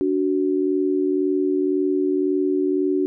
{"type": "tone pair together", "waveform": "sine", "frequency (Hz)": [290.4, 372.3], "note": ["D4", "F#4"], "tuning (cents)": [-19, 11], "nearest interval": "major third", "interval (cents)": 430, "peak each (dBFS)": [-21, -20], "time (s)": [0.01, 3.06], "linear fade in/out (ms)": 0, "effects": []}